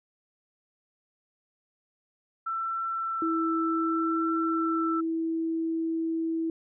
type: tone with vibrato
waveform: sine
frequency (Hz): 1335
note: E6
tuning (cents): +22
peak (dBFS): -28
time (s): 2.46-5.01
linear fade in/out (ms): 10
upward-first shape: triangle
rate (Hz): 0.67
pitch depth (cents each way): 12
type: tone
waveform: sine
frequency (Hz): 326.5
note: E4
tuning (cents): -17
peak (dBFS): -26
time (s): 3.22-6.5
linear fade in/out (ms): 2
effects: none